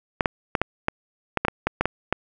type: clicks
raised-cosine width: 0.5 ms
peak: -5 dBFS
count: 12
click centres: 0.208 / 0.258 / 0.552 / 0.616 / 0.884 / 1.373 / 1.45 / 1.483 / 1.67 / 1.81 / 1.856 / 2.126 s
effects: none